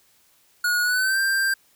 square tone with pitch glide, 1449 to 1580.1 Hz, F#6 to G6, -37 to +13 cents, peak -20 dBFS, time 0.64-1.54 s, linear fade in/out 5 ms, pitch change +150 cents, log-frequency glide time 0.82-1.19 s, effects white hiss -60 dBFS RMS until 1.75 s

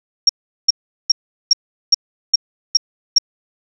sine tone bursts, 5570 Hz, F8, 5 cents flat, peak -6 dBFS, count 8, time 0.27-3.184 s, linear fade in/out 5 ms, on 23 ms, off 390 ms, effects none

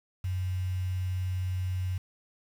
sine tone with quantisation, 91.9 Hz, F#2, 11 cents flat, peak -28 dBFS, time 0.24-1.98 s, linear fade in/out 5 ms, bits 8, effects none

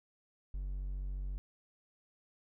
triangle tone, 47.26 Hz, F#1, 37 cents sharp, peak -34 dBFS, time 0.54-1.38 s, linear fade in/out 0 ms, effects none

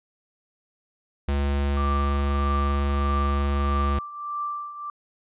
square tone, 70.6 Hz, C#2, 32 cents sharp, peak -22 dBFS, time 1.28-3.99 s, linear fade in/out 5 ms
sine tone with tremolo, 1174.7 Hz, D6, in tune, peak -25 dBFS, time 1.77-4.9 s, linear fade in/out 2 ms, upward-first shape triangle, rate 1.6 Hz, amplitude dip 75%
effects resampled to 8000 Hz

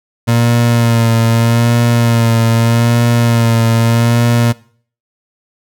30% pulse tone with vibrato, 116.54 Hz, A#2, in tune, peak -6 dBFS, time 0.27-4.53 s, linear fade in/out 20 ms, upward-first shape sine, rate 0.81 Hz, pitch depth 30 cents each way, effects noise-tail reverb RT60 0.5 s tail -21 dB re dry

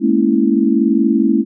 sine chord, A# half-diminished seventh, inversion third, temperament equal with one note detuned, 212.4 / 233.1 / 277.2 / 329.6 Hz, G#3 / A#3 / C#4 / E4, +39 / 0 / 0 / 0 cents, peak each -16 dBFS, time 0-1.45 s, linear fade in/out 50 ms, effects none

